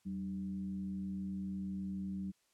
sine tone with frequency modulation, 191.4 Hz, G3, 41 cents flat, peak -37 dBFS, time 0.05-2.32 s, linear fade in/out 20 ms, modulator 108 Hz, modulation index 0.43, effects white hiss -75 dBFS RMS until 2.53 s + low-pass 10000 Hz 12 dB/octave

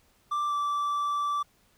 triangle tone with pitch glide, 1177 to 1163.5 Hz, D6 to D6, +3 to -17 cents, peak -24 dBFS, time 0.31-1.43 s, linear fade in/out 10 ms, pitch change -20 cents, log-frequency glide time 0.48-0.53 s, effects pink hiss -65 dBFS RMS until 1.77 s

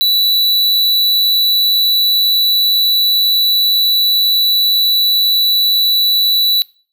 square tone, 3951 Hz, B7, in tune, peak -10 dBFS, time 0.01-6.62 s, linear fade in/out 0 ms, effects noise-tail reverb RT60 0.4 s tail -22 dB re dry

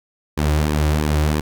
sawtooth tone with flanger, 75.6 Hz, D#2, 49 cents flat, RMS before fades -18 dBFS, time 0.37-1.41 s, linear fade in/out 10 ms, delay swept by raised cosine 1.4 to 4.7 ms, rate 3 Hz, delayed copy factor -0.6, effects none

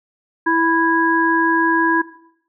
harmonic tone, 329.8 Hz, E4, 1 cent sharp, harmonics 1 / 3 / 5, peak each -18 / -18 / -18 dBFS, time 0.46-2.02 s, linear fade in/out 10 ms, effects noise-tail reverb RT60 0.7 s tail -17 dB re dry

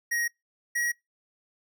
square tone pair in turn, 1886 / 1904.6 Hz, A#6 / A#6, +20 / +37 cents, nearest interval unison, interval 17 cents, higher second, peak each -26 dBFS, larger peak neither, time 0.11-0.28 / 0.75-0.92 s, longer neither, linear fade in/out 10 ms, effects noise-tail reverb RT60 0.2 s tail -26 dB re dry

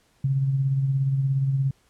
sine tone with tremolo, 135.8 Hz, C#3, 35 cents flat, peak -18 dBFS, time 0.24-1.71 s, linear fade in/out 5 ms, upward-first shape sine, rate 17 Hz, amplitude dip 40%, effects pink hiss -63 dBFS RMS until 1.89 s + low-pass 11000 Hz 12 dB/octave

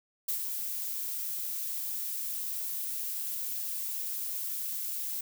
violet noise with ADSR envelope, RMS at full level -30 dBFS, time 0.28-5.21 s, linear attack 9 ms, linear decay 92 ms, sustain -5 dB, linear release 4 ms, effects none

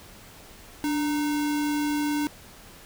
sine tone with sample-and-hold, 293.7 Hz, D4, in tune, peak -23 dBFS, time 0.84-2.27 s, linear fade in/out 0 ms, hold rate 1225 Hz, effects pink hiss -48 dBFS RMS until 2.85 s

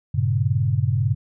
sine chord, G diminished, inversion none, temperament equal with one note detuned, 98 / 116.54 / 138.03 Hz, G2 / Bb2 / Db3, 0 / 0 / -7 cents, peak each -22 dBFS, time 0.14-1.15 s, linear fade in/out 10 ms, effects none

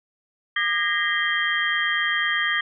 sine tone cluster, 1208 / 1636 / 1866 / 2034 / 3186 Hz, D6 / G#6 / A#6 / C7 / G7, +48 / -26 / +1 / -50 / +27 cents, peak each -29 / -28 / -23 / -29 / -28 dBFS, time 0.56-2.61 s, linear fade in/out 5 ms, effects none

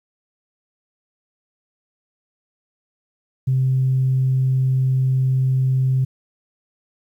sine tone, 130.81 Hz, C3, in tune, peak -14 dBFS, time 3.47-6.05 s, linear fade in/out 10 ms, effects tanh soft clip ceiling -10 dBFS + 9-bit

